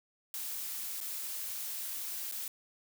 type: noise with dropouts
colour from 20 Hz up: blue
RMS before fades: -39 dBFS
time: 0.34-2.48 s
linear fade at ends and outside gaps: 1 ms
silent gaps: 1.004-1.011 / 2.314-2.322 s
effects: none